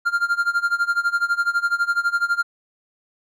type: tone with tremolo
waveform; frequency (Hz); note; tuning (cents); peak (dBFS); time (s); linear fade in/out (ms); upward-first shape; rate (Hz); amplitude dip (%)
triangle; 1396.9; F6; 0; -13; 0.05-2.43; 20; sine; 12; 90
effects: none